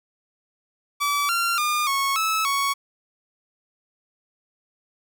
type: tone with pitch steps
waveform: sawtooth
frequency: 1151 / 1378 / 1209 / 1101 / 1302 / 1113 Hz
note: D6 / F6 / D6 / C#6 / E6 / C#6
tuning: -35 / -24 / +50 / -12 / -22 / +7 cents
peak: -17 dBFS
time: 1-2.74 s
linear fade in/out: 20 ms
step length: 290 ms
effects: none